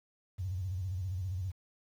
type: tone with vibrato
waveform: sine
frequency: 92.5 Hz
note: F#2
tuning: in tune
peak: -33 dBFS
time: 0.38-1.52 s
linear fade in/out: 20 ms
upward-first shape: square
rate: 15 Hz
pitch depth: 100 cents each way
effects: 10-bit